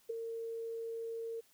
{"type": "tone with ADSR envelope", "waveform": "sine", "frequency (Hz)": 456.7, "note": "A#4", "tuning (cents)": -36, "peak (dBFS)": -32, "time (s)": [0.09, 1.41], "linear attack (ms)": 12, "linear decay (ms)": 10, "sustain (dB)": -6, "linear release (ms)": 16, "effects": ["white hiss -68 dBFS RMS until 1.53 s"]}